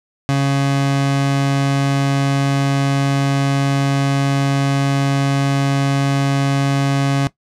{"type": "tone", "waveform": "30% pulse", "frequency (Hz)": 138.59, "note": "C#3", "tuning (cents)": 0, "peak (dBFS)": -11, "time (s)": [0.29, 7.27], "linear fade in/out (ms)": 0, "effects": ["noise-tail reverb RT60 0.1 s tail -17 dB re dry", "low-pass 8000 Hz 12 dB/octave"]}